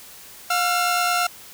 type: tone pair together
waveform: sawtooth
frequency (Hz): 712 / 1355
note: F5 / E6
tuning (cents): +33 / +47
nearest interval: major seventh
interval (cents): 1114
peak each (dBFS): -18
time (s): 0.5-1.27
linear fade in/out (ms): 5
effects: white hiss -43 dBFS RMS until 1.53 s